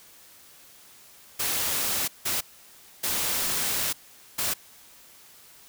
white noise bursts at uneven times, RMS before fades -27 dBFS, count 4, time 1.39-2.08 / 2.25-2.41 / 3.03-3.93 / 4.38-4.54 s, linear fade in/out 10 ms, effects white hiss -52 dBFS RMS until 5.68 s

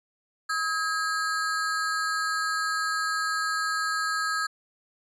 square ring-modulated tone, 1455 Hz, F#6, 29 cents flat, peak -23 dBFS, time 0.49-4.47 s, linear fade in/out 10 ms, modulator 177 Hz, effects resampled to 22050 Hz

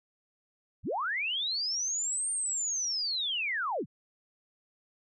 sine linear two-way sweep, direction up then down, 30.31 to 8870 to 84.6 Hz, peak -29 dBFS, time 0.83-3.86 s, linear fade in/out 50 ms, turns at 2.31 s, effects none

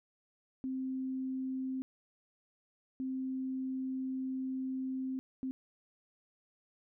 sine tone bursts at uneven times, 261.6 Hz, C4, in tune, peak -34 dBFS, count 3, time 0.64-1.82 / 3-5.19 / 5.43-5.51 s, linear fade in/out 0 ms, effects none

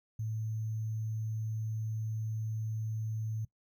sine tone with sample-and-hold, 110 Hz, A2, in tune, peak -33 dBFS, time 0.19-3.45 s, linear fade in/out 5 ms, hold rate 6300 Hz, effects noise-tail reverb RT60 0.1 s tail -20 dB re dry

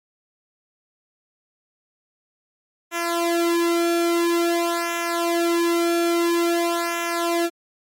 sawtooth tone with flanger, 340.6 Hz, F4, 43 cents flat, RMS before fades -21 dBFS, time 2.91-7.5 s, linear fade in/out 50 ms, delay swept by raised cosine 0.22 to 1.92 ms, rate 0.49 Hz, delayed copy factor -0.95, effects MP3 64 kbps

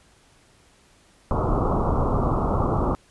pink low-pass noise, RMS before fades -22 dBFS, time 1.31-2.95 s, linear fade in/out 0 ms, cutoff 1300 Hz, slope 96 dB/octave, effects pink hiss -57 dBFS RMS until 3.1 s + resampled to 24000 Hz

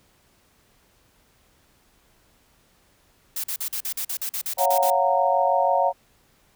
blue noise bursts, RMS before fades -28 dBFS, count 13, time 3.36-4.903 s, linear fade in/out 5 ms, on 79 ms, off 43 ms
sine chord, Gb major seventh, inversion second, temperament just, 555 / 693.7 / 740 / 925 Hz, Db5 / F5 / Gb5 / Bb5, +2 / -12 / 0 / -14 cents, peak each -23 dBFS, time 4.57-5.93 s, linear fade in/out 50 ms
effects pink hiss -61 dBFS RMS until 6.55 s

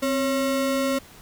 square ring-modulated tone, 406.9 Hz, G#4, 35 cents flat, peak -19 dBFS, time 0.02-0.99 s, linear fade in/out 10 ms, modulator 144 Hz, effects pink hiss -48 dBFS RMS until 1.21 s

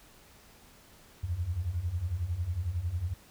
sine beating tone pair, 80.1 / 91.1 Hz, E2 / F#2, -49 / -26 cents, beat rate 11 Hz, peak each -35 / -31 dBFS, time 1.23-3.14 s, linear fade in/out 10 ms, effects pink hiss -57 dBFS RMS until 3.3 s

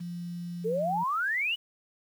sine tone, 173.8 Hz, F3, 8 cents flat, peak -34 dBFS, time 0-1.04 s, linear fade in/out 10 ms
sine exponential sweep, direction up, 420 to 3020 Hz, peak -26 dBFS, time 0.64-1.56 s, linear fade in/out 20 ms
effects 9-bit

